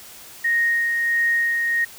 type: tone with tremolo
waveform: sine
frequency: 1864.7 Hz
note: A#6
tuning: in tune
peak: -16 dBFS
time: 0.44-1.85 s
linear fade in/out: 10 ms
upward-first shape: sine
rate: 1.5 Hz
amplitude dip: 30%
effects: white hiss -42 dBFS RMS until 1.98 s